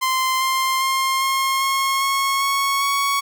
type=tone with pitch steps; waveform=sawtooth; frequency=1041 / 1051.3 / 1061.6 / 1072.1 / 1082.7 / 1093.4 / 1104.2 / 1115.1 Hz; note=C6 / C6 / C6 / C6 / C#6 / C#6 / C#6 / C#6; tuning=-9 / +8 / +25 / +42 / -41 / -24 / -7 / +10 cents; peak=-14 dBFS; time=0.01-3.21 s; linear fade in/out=20 ms; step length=400 ms; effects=none